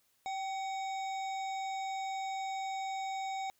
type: harmonic tone with a mistuned harmonic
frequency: 748 Hz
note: F#5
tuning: 19 cents sharp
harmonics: 1 / 3 / 5 / 7 / 9 / 10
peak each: -35 / -46 / -49 / -58 / -57 / -58 dBFS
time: 0.26-3.5 s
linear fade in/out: 0 ms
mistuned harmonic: 1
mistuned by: +57 cents
effects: white hiss -73 dBFS RMS until 3.59 s